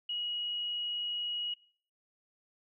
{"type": "tone", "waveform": "sine", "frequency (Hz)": 2902, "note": "F#7", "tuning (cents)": -34, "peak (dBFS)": -33, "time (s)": [0.09, 1.54], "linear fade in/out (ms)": 5, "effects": ["noise-tail reverb RT60 0.5 s tail -22 dB re dry"]}